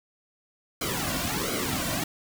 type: noise with flanger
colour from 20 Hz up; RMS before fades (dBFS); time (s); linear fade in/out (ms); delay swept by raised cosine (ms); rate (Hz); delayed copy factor
pink; -29; 0.81-2.04; 5; 1.1 to 2.4; 1.4; -0.85
effects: none